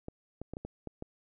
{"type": "clicks", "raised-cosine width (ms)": 2, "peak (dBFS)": -26, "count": 7, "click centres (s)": [0.084, 0.416, 0.536, 0.569, 0.65, 0.873, 1.024], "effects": []}